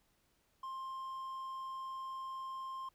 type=tone; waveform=triangle; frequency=1056 Hz; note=C6; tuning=16 cents sharp; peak=-39 dBFS; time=0.63-2.89 s; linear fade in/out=5 ms; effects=pink hiss -75 dBFS RMS until 2.94 s